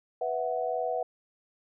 sine chord, B suspended fourth, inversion none, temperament just, 493.9 / 658.5 / 740.8 Hz, B4 / E5 / F#5, 0 / -2 / +2 cents, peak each -32 dBFS, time 0.21-1.03 s, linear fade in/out 5 ms, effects none

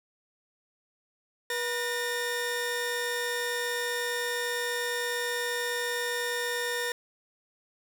sawtooth tone pair together, 483.4 / 1825 Hz, B4 / A#6, -37 / -37 cents, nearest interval octave + major seventh, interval 2300 cents, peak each -28 dBFS, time 1.5-6.92 s, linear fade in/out 2 ms, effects none

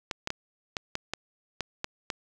clicks, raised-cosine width 0.2 ms, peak -13 dBFS, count 9, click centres 0.112 / 0.274 / 0.304 / 0.768 / 0.954 / 1.136 / 1.607 / 1.844 / 2.102 s, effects none

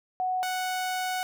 sine / sawtooth tone pair in turn, 740 / 740 Hz, F#5 / F#5, 0 / 0 cents, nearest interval unison, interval 0 cents, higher neither, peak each -25 / -24 dBFS, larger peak second, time 0.2-0.43 / 0.43-1.23 s, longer second, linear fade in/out 0 ms, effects none

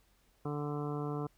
harmonic tone, 146.83 Hz, D3, in tune, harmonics 1 / 2 / 3 / 4 / 5 / 6 / 7 / 8 / 9, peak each -37 / -40 / -40 / -53 / -46 / -56 / -47 / -50 / -50 dBFS, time 0.45-1.27 s, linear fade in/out 5 ms, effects added 46 Hz sine -70 dBFS peak until 1.37 s + pink hiss -71 dBFS RMS until 1.37 s

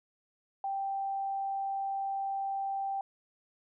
sine tone, 784 Hz, G5, in tune, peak -31 dBFS, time 0.64-3.01 s, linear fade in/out 2 ms, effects none

